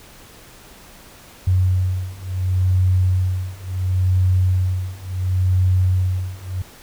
sine beating tone pair, 91.9 / 92.61 Hz, F#2 / F#2, -11 / +2 cents, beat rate 0.71 Hz, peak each -19 / -18 dBFS, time 1.47-6.62 s, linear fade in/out 5 ms, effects pink hiss -44 dBFS RMS until 6.82 s

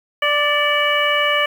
harmonic tone with a mistuned harmonic, 587.3 Hz, D5, in tune, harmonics 1 / 2 / 3 / 4 / 5, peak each -21 / -21 / -21 / -21 / -21 dBFS, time 0.22-1.46 s, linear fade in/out 5 ms, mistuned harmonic 4, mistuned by -41 cents, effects 7-bit

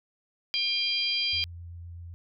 harmonic tone, 799 Hz, G5, 33 cents sharp, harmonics 3 / 4 / 5 / 6, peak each -32 / -29 / -37 / -29 dBFS, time 0.54-1.44 s, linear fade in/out 0 ms
sine tone with vibrato, 85.7 Hz, F2, 32 cents flat, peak -39 dBFS, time 1.33-2.14 s, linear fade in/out 0 ms, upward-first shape sine, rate 7.8 Hz, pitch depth 12 cents each way
effects none

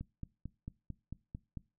click train, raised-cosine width 5 ms, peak -29 dBFS, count 8, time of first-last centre 0.01-1.572 s, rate 4.48 Hz, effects noise-tail reverb RT60 0.3 s tail -21 dB re dry

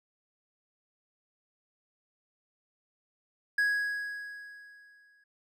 triangle tone with exponential decay, 1661.2 Hz, G#6, in tune, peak -21 dBFS, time 3.58-5.24 s, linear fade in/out 5 ms, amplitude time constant 360 ms, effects none

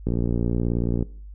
click train, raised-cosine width 3 ms, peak -11 dBFS, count 57, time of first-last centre 0.07-1.026 s, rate 58.6 Hz, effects noise-tail reverb RT60 0.5 s tail -21 dB re dry + added 50 Hz sine -37 dBFS peak until 1.34 s

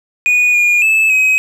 triangle tone with pitch steps, 2464 / 2431 / 2616 / 2535 Hz, D#7 / D#7 / E7 / D#7, -17 / -41 / -14 / +32 cents, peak -7 dBFS, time 0.26-1.38 s, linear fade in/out 0 ms, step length 280 ms, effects none

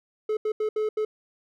triangle tone bursts at uneven times, 429.8 Hz, A4, 41 cents flat, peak -21 dBFS, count 5, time 0.29-0.37 / 0.45-0.52 / 0.6-0.69 / 0.76-0.89 / 0.97-1.05 s, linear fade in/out 5 ms, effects none

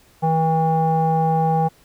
square tone with low-pass filter, 160.9 Hz, E3, 42 cents flat, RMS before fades -18 dBFS, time 0.22-1.69 s, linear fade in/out 20 ms, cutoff 770 Hz, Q 7, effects pink hiss -54 dBFS RMS until 1.84 s

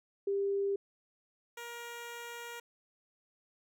sine / 10% pulse tone pair in turn, 397.4 / 472.6 Hz, G4 / A#4, +24 / +24 cents, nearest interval minor third, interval 300 cents, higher second, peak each -29 / -34 dBFS, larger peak first, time 0.27-0.76 / 1.57-2.6 s, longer second, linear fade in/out 5 ms, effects none

